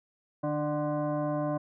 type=tone with frequency modulation; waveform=sine; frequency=150 Hz; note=D3; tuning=37 cents sharp; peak=-27 dBFS; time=0.43-1.58 s; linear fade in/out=10 ms; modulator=446 Hz; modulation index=1.6; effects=none